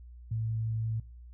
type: tone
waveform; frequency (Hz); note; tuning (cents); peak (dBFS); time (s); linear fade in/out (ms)
sine; 111.8; A2; +28; -29; 0.31-1; 5
effects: noise-tail reverb RT60 0.5 s tail -25 dB re dry + added 60 Hz sine -46 dBFS peak until 1.33 s